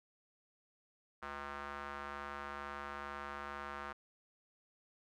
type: tone with band-pass filter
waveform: square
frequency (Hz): 71.1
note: C#2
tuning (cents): +45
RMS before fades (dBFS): -45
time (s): 1.22-3.93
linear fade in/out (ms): 10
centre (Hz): 1300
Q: 2.2
effects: none